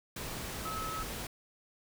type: tone in noise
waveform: sine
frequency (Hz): 1293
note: E6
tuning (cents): -34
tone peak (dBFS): -37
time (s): 0.65-1.03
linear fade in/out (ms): 5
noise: pink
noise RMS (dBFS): -40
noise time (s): 0.16-1.27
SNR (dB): 0
effects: none